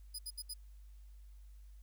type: tone bursts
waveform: 20% pulse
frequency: 4978 Hz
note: D#8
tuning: in tune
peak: -35 dBFS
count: 4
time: 0.14-0.54 s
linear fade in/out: 10 ms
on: 49 ms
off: 68 ms
effects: added 50 Hz sine -52 dBFS peak until 1.82 s + white hiss -75 dBFS RMS until 1.82 s